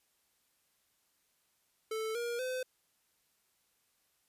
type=tone with pitch steps; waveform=square; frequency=439.8 / 474.1 / 511.1 Hz; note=A4 / A#4 / C5; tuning=-1 / +29 / -41 cents; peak=-35 dBFS; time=1.91-2.63 s; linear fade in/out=5 ms; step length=240 ms; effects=white hiss -75 dBFS RMS until 4.28 s + resampled to 32000 Hz